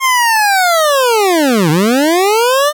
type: linear two-way sweep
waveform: 25% pulse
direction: down then up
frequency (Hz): 1074 to 145.8 to 610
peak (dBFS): -5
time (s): 0-2.73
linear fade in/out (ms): 50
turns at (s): 1.7
effects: none